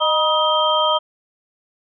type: tone cluster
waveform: sine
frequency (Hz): 616 / 958 / 1257 / 3164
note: D#5 / A#5 / D#6 / G7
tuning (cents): -17 / +47 / +17 / +15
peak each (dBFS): -20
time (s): 0-0.99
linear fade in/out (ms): 20
effects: none